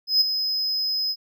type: tone with ADSR envelope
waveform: triangle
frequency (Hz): 5070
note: D#8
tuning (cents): +32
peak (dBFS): -12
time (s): 0.07-1.16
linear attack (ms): 140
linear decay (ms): 13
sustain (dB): -9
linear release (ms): 54
effects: none